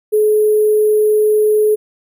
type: tone with sample-and-hold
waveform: sine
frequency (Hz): 425.5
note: G#4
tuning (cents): +42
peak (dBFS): -9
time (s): 0.12-1.76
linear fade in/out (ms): 20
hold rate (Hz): 11025
effects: none